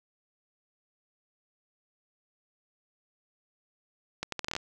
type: accelerating click train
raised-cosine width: 0.2 ms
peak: -15 dBFS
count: 9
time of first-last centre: 4.23-4.565 s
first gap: 93 ms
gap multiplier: 0.75
effects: none